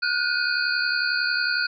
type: tone cluster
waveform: sine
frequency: 1443 / 1514 / 2476 / 4240 / 4594 Hz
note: F#6 / F#6 / D#7 / C8 / D8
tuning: -44 / +39 / -9 / +22 / -39 cents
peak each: -24 / -27 / -33 / -31 / -29 dBFS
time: 0.02-1.67 s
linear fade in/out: 10 ms
effects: none